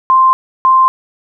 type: tone pair in turn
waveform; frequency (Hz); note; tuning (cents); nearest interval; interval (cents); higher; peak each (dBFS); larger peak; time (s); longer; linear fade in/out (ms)
sine; 1046.5 / 1046.5; C6 / C6; 0 / 0; unison; 0; neither; -5; neither; 0.1-0.33 / 0.65-0.88; neither; 0
effects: none